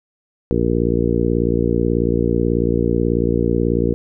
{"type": "harmonic tone", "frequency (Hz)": 58.27, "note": "A#1", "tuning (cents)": 0, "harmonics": [1, 2, 3, 4, 5, 6, 7, 8], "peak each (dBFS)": [-23, -23, -23, -23, -23, -23, -23, -23], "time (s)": [0.51, 3.94], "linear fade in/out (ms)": 0, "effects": []}